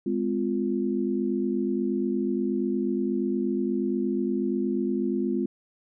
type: chord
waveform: sine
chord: F minor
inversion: first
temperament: equal with one note detuned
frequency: 207.7 / 256.1 / 349.2 Hz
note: Ab3 / C4 / F4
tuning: 0 / -37 / 0 cents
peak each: -28 dBFS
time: 0.06-5.46 s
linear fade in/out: 5 ms
effects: none